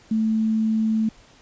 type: tone with quantisation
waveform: sine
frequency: 220 Hz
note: A3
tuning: in tune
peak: -18 dBFS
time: 0.11-1.09 s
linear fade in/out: 5 ms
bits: 8
effects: pink hiss -52 dBFS RMS until 1.41 s + resampled to 16000 Hz